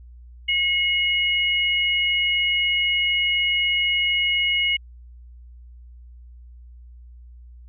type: tone pair together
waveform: sine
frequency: 2170 / 2897 Hz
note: C#7 / F#7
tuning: -37 / -37 cents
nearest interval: perfect fourth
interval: 500 cents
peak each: -21 dBFS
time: 0.48-4.77 s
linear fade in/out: 10 ms
effects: added 60 Hz sine -41 dBFS peak until 7.68 s